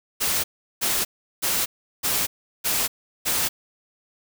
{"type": "noise bursts", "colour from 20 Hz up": "white", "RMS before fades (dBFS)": -23, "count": 6, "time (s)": [0.2, 3.49], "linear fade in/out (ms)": 20, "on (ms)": 240, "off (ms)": 370, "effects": []}